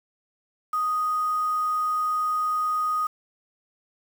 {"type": "tone with quantisation", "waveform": "sine", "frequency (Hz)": 1244.5, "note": "D#6", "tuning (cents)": 0, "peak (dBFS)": -22, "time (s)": [0.73, 3.07], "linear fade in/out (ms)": 5, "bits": 7, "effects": []}